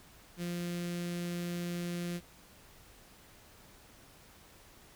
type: tone with notch filter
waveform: sawtooth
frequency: 174.2 Hz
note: F3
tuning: 4 cents flat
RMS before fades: -37 dBFS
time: 0.37-2.21 s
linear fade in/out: 50 ms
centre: 910 Hz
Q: 0.72
effects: pink hiss -58 dBFS RMS until 4.95 s